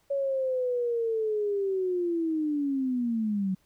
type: linear sweep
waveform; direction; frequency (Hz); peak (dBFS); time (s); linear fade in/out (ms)
sine; down; 561 to 184.5; -25; 0.1-3.55; 10
effects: pink hiss -68 dBFS RMS until 3.65 s